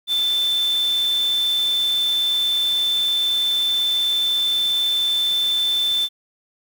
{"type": "tone in noise", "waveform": "sine", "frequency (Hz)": 3536, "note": "A7", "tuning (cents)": 8, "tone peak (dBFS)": -17, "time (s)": [0.07, 6.09], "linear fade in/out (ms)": 50, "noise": "white", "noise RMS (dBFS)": -35, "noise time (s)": [0.07, 6.09], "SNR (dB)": 15, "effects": []}